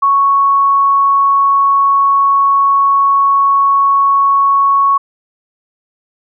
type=tone; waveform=sine; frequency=1108.7 Hz; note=C#6; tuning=in tune; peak=-7 dBFS; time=0.02-4.98 s; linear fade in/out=10 ms; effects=none